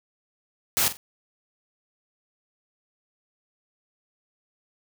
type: noise with echo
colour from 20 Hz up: white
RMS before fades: -22 dBFS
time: 0.77-0.88 s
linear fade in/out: 0 ms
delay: 45 ms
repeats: 2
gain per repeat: -12 dB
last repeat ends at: 0.97 s
effects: none